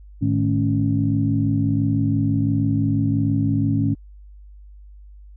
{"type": "tone cluster", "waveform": "sine", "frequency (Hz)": [107.3, 153.3, 214.8, 277.6], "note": ["A2", "D#3", "A3", "C#4"], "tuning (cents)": [-43, -25, -41, 3], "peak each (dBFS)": [-20, -24, -25, -21], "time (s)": [0.21, 3.95], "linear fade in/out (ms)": 20, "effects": ["tanh soft clip ceiling -6 dBFS", "added 50 Hz sine -40 dBFS peak until 5.36 s"]}